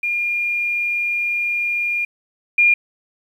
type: tone pair in turn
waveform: sine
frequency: 2413 / 2413 Hz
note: D7 / D7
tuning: +46 / +46 cents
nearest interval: unison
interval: 0 cents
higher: neither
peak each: -18 / -10 dBFS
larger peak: second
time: 0.03-2.05 / 2.58-2.74 s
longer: first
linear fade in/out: 5 ms
effects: 8-bit